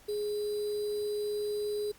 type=tone with sample-and-hold; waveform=sine; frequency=416.5 Hz; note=G#4; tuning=5 cents sharp; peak=-30 dBFS; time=0.08-1.92 s; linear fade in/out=10 ms; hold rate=4410 Hz; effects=pink hiss -58 dBFS RMS until 1.98 s + Opus 48 kbps